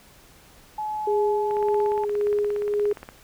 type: tone with pitch glide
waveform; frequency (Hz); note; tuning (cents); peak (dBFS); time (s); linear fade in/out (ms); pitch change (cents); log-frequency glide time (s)
sine; 854 to 862.4; G#5 to A5; +48 to -35; -26; 0.78-2.05; 5; +17; 1.24-1.94
type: tone with tremolo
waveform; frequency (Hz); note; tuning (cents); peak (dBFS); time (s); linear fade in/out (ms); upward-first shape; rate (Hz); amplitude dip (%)
sine; 413.4; G#4; -8; -19; 1.07-2.93; 5; sine; 1.8; 40
type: click train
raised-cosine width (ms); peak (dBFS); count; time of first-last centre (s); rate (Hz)
0.5; -23; 28; 1.51-3.089; 17.1
effects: pink hiss -52 dBFS RMS until 3.23 s